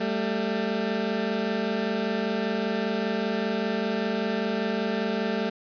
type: tone pair together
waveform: 20% pulse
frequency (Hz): 197.6 / 222.7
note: G3 / A3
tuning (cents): +14 / +21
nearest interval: major second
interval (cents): 207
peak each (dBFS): -24 / -22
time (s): 0-5.5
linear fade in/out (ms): 10
effects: resampled to 11025 Hz + 8-bit